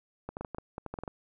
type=clicks; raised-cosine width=1 ms; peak=-23 dBFS; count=12; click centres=0.29 / 0.369 / 0.41 / 0.448 / 0.547 / 0.584 / 0.781 / 0.863 / 0.94 / 0.988 / 1.036 / 1.078 s; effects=none